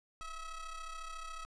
45% pulse ring-modulated tone, 650 Hz, E5, 24 cents flat, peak -39 dBFS, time 0.21-1.45 s, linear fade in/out 0 ms, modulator 633 Hz, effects resampled to 22050 Hz

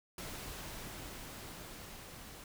pink noise with level ramp, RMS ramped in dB -44 to -51 dBFS, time 0.18-2.44 s, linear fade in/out 2 ms, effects none

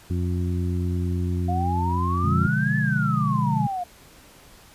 harmonic tone, 88.9 Hz, F2, 31 cents sharp, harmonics 1 / 2 / 3 / 4, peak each -23 / -29 / -33 / -35 dBFS, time 0.1-2.47 s, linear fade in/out 5 ms
sine exponential two-way sweep, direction up then down, 698.5 to 1753 to 698.5 Hz, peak -25 dBFS, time 1.48-3.84 s, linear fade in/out 10 ms, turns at 2.77 s
sine chord, B diminished seventh, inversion none, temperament equal, 123.47 / 146.83 / 174.61 / 207.7 Hz, B2 / D3 / F3 / Ab3, 0 / 0 / 0 / 0 cents, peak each -26 / -24 / -28 / -26 dBFS, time 2.24-3.67 s, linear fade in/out 5 ms
effects pink hiss -50 dBFS RMS until 4.74 s + resampled to 32000 Hz

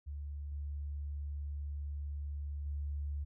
sine tone with level steps, 72.3 Hz, D2, 27 cents flat, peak -39 / -37 / -35 dBFS, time 0.06-3.25 s, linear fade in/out 20 ms, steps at 0.52 / 2.66 s, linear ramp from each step 2 ms, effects none

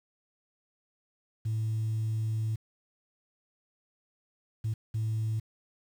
sine tone bursts at uneven times, 110 Hz, A2, in tune, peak -26 dBFS, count 3, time 1.45-2.56 / 4.64-4.74 / 4.94-5.4 s, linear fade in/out 10 ms, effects tanh soft clip ceiling -25 dBFS + 9-bit

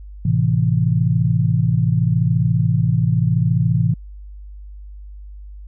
sine chord, A minor, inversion none, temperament equal, 110 / 130.81 / 164.81 Hz, A2 / C3 / E3, 0 / 0 / 0 cents, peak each -18 dBFS, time 0.25-3.94 s, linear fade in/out 5 ms, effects added 50 Hz sine -33 dBFS peak until 5.67 s

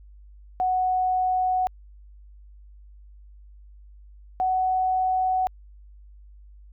sine tone pair in turn, 740 / 746 Hz, F#5 / F#5, 0 / +14 cents, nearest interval unison, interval 14 cents, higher second, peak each -20 dBFS, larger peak neither, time 0.6-1.67 / 4.4-5.47 s, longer neither, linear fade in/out 0 ms, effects added 50 Hz sine -45 dBFS peak until 6.72 s

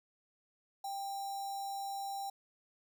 square tone with notch filter, 790 Hz, G5, 13 cents sharp, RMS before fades -40 dBFS, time 0.84-2.3 s, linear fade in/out 5 ms, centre 2400 Hz, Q 1.1, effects none

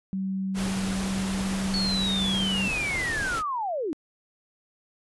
sine tone with pitch glide, 191.5 to 192.94 Hz, G3 to G3, -40 to -27 cents, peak -26 dBFS, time 0.13-2.68 s, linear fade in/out 0 ms, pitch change +13 cents, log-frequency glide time 0.56-2.21 s
pink noise, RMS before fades -33 dBFS, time 0.54-3.43 s, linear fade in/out 50 ms
sine linear sweep, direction down, 4435 to 277.2 Hz, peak -26 dBFS, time 1.74-3.93 s, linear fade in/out 0 ms
effects resampled to 24000 Hz

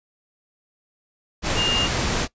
sine tone in noise, 2821 Hz, F7, 17 cents sharp, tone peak -20 dBFS, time 1.55-1.89 s, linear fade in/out 50 ms, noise pink, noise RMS -23 dBFS, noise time 1.42-2.28 s, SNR 0 dB, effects noise-tail reverb RT60 0.1 s tail -20 dB re dry + resampled to 16000 Hz

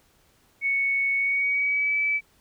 sine tone with pitch glide, 2217 to 2303 Hz, C#7 to D7, 0 to -34 cents, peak -21 dBFS, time 0.61-2.21 s, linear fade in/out 50 ms, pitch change +66 cents, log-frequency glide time 1.16-1.98 s, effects pink hiss -62 dBFS RMS until 2.4 s

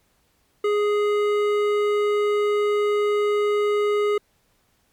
triangle tone with hard clipping, 415.3 Hz, G#4, in tune, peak -20 dBFS, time 0.64-4.18 s, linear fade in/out 5 ms, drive 16 dB, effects pink hiss -65 dBFS RMS until 4.92 s + MP3 96 kbps

